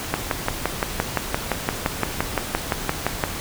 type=click train; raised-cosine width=0.5 ms; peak=-4 dBFS; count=19; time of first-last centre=0.14-3.238 s; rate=5.81 Hz; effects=pink hiss -30 dBFS RMS until 3.4 s